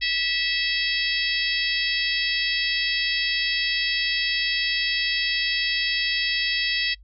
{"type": "harmonic tone with a mistuned harmonic", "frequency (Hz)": 653, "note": "E5", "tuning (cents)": -17, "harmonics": [3, 4, 5, 6, 7, 8], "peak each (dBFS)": [-27, -28, -29, -30, -30, -31], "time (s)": [0.01, 6.95], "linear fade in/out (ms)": 20, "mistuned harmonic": 6, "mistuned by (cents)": -19, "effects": ["noise-tail reverb RT60 0.1 s tail -23 dB re dry", "added 50 Hz sine -46 dBFS peak until 7.03 s"]}